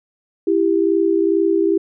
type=tone pair together; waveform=sine; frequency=332.1 / 394.4 Hz; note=E4 / G4; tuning=+13 / +11 cents; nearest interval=minor third; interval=298 cents; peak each=-16 dBFS; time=0.47-1.78 s; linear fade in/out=5 ms; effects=none